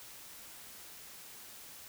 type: silence
effects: white hiss -51 dBFS RMS until 1.88 s